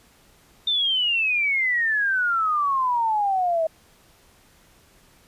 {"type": "exponential sweep", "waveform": "sine", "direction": "down", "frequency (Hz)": [3624, 633], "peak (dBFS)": -19, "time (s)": [0.67, 3.67], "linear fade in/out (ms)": 5, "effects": ["pink hiss -56 dBFS RMS until 5.27 s", "resampled to 32000 Hz"]}